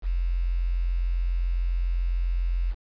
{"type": "tone with quantisation", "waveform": "sine", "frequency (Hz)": 43.65, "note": "F1", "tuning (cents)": 0, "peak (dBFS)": -22, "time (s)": [0.02, 2.75], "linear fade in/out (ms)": 50, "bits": 8, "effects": ["resampled to 11025 Hz"]}